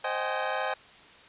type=chord; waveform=25% pulse; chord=Ab major seventh; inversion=first; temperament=equal with one note detuned; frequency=523.3 / 622.3 / 768.3 / 830.6 Hz; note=C5 / Eb5 / G5 / Ab5; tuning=0 / 0 / -35 / 0 cents; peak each=-30 dBFS; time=0.04-0.74 s; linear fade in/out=5 ms; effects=white hiss -52 dBFS RMS until 1.28 s + resampled to 8000 Hz